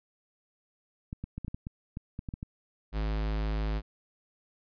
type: clicks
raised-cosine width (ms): 5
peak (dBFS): -24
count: 12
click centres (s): 1.129 / 1.24 / 1.38 / 1.447 / 1.481 / 1.545 / 1.669 / 1.971 / 2.191 / 2.288 / 2.339 / 2.429
type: tone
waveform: square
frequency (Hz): 53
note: G#1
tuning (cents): +36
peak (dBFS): -29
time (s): 2.92-3.82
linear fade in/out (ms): 50
effects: resampled to 11025 Hz